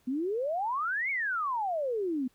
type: exponential two-way sweep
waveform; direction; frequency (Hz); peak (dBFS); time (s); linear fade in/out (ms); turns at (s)
sine; up then down; 243.2 to 2260 to 243.2; -28; 0.07-2.28; 10; 1.1
effects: pink hiss -68 dBFS RMS until 2.34 s